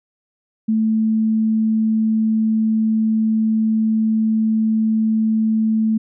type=tone; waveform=sine; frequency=220 Hz; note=A3; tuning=in tune; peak=-14 dBFS; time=0.68-5.98 s; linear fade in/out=10 ms; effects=none